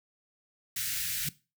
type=band-stop noise; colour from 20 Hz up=white; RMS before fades=-33 dBFS; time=0.76-1.29 s; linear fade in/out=5 ms; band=180 to 1500 Hz; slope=48 dB/octave
type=tone with exponential growth; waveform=sine; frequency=148.4 Hz; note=D3; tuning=18 cents sharp; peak=-30 dBFS; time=1.2-1.29 s; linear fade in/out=2 ms; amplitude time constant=18 ms
effects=noise-tail reverb RT60 0.3 s tail -19 dB re dry